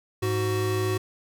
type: tone pair together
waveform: square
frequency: 104.53 / 372.5 Hz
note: G#2 / F#4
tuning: +12 / +12 cents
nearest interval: octave + minor seventh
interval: 2200 cents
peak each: -27 dBFS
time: 0.22-0.98 s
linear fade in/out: 10 ms
effects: none